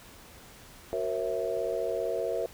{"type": "chord", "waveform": "sine", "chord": "F# dominant seventh", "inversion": "none", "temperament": "equal with one note detuned", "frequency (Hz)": [370, 466.2, 541.7, 659.3], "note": ["F#4", "A#4", "C#5", "E5"], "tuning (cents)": [0, 0, -40, 0], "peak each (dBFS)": [-36, -32, -34, -33], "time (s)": [0.93, 2.46], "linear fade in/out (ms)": 0, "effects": ["pink hiss -51 dBFS RMS until 2.53 s"]}